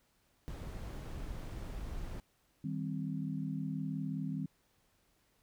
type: noise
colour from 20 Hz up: brown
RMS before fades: -42 dBFS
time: 0.48-2.2 s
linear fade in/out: 0 ms
type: chord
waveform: sine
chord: C minor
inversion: first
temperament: just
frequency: 156.98 / 196.22 / 261.6 Hz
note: Eb3 / G3 / C4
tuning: +16 / +2 / 0 cents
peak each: -38 / -40 / -40 dBFS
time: 2.64-4.46 s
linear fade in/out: 5 ms
effects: pink hiss -73 dBFS RMS until 5.42 s